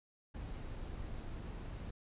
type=noise; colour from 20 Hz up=brown; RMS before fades=-44 dBFS; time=0.34-1.91 s; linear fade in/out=10 ms; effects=resampled to 8000 Hz